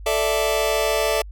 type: chord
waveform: sawtooth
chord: A suspended fourth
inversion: none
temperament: just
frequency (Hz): 440 / 586.7 / 660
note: A4 / D5 / E5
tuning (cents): 0 / -2 / +2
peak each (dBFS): -19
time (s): 0.06-1.22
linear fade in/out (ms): 5
effects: added 50 Hz sine -34 dBFS peak until 1.31 s